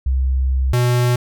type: tone pair in turn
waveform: sine / square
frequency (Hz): 65.41 / 122.59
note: C2 / B2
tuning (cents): 0 / -12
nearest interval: major seventh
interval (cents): 1088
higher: second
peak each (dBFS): -14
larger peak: neither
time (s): 0.06-0.73 / 0.73-1.16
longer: first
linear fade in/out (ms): 5
effects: none